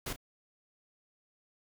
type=noise with echo; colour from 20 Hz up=pink; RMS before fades=-37 dBFS; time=0.06-0.13 s; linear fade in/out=5 ms; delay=32 ms; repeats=1; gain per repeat=-12 dB; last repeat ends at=0.162 s; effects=none